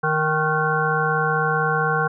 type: harmonic tone with a mistuned harmonic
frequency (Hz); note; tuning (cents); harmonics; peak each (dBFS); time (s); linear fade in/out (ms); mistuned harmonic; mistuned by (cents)
155.56; D#3; 0; 1 / 3 / 5 / 7 / 9 / 10; -25 / -25 / -25 / -25 / -25 / -25; 0.03-2.08; 10; 10; -45
effects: none